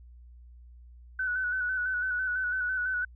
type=tone with vibrato; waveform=sine; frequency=1494 Hz; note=F#6; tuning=16 cents sharp; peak=-27 dBFS; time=1.19-3.05 s; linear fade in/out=5 ms; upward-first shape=square; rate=6 Hz; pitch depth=32 cents each way; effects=added 60 Hz sine -48 dBFS peak until 3.15 s